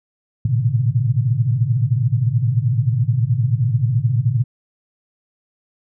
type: tone cluster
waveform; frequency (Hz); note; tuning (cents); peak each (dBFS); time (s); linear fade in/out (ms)
sine; 109.4 / 118.8 / 132.4 / 152.1; A2 / A#2 / C3 / D#3; -9 / +33 / +21 / -39; -20 / -18 / -20 / -26; 0.45-4.44; 5
effects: none